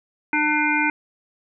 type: harmonic tone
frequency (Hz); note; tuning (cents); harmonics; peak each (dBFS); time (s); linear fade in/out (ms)
300.3; D4; +39; 1 / 3 / 5 / 7 / 8; -24 / -24 / -24 / -24 / -24; 0.33-0.9; 2
effects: none